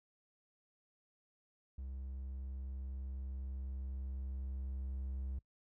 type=tone with level ramp; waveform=triangle; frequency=66 Hz; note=C2; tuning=16 cents sharp; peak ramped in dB=-40 to -36 dBFS; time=1.78-5.39 s; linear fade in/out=5 ms; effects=noise-tail reverb RT60 0.1 s tail -23 dB re dry